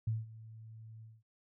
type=tone with ADSR envelope; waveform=sine; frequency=111.1 Hz; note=A2; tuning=17 cents sharp; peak=-29 dBFS; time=0.07-1.23 s; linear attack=6 ms; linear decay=180 ms; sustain=-19 dB; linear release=210 ms; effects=none